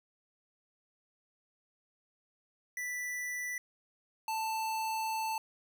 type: tone pair in turn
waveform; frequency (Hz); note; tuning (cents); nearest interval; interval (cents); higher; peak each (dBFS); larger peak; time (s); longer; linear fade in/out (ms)
square; 1975.5 / 884.1; B6 / A5; 0 / +8; octave + major second; 1392; first; -36 / -33; second; 2.77-3.58 / 4.28-5.38; second; 2
effects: none